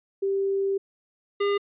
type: tone pair in turn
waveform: sine / square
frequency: 392 / 404 Hz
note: G4 / G#4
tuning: 0 / -48 cents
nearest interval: minor second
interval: 52 cents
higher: second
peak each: -22 dBFS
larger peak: neither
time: 0.22-0.78 / 1.4-1.58 s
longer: first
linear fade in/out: 10 ms
effects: resampled to 8000 Hz